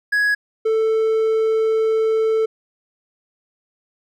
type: tone pair in turn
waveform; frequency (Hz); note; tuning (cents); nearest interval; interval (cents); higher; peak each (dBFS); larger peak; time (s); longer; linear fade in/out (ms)
triangle; 1670 / 442.3; G#6 / A4; +9 / +9; octave + major seventh; 2300; first; -13; neither; 0.12-0.35 / 0.65-2.46; second; 10
effects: none